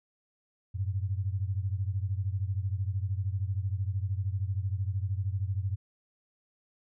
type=beating tone pair; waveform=sine; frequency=93.2 / 106.2 Hz; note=F#2 / G#2; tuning=+13 / +39 cents; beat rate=13 Hz; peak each=-30 / -33 dBFS; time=0.74-5.76 s; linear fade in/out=20 ms; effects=none